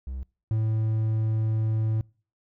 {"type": "tone pair in turn", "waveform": "triangle", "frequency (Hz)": [65.41, 110.01], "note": ["C2", "A2"], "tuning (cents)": [0, 0], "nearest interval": "major sixth", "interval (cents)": 900, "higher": "second", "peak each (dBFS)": [-29, -20], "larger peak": "second", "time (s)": [[0.07, 0.23], [0.51, 2.01]], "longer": "second", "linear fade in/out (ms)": 0, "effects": ["noise-tail reverb RT60 0.4 s tail -25 dB re dry"]}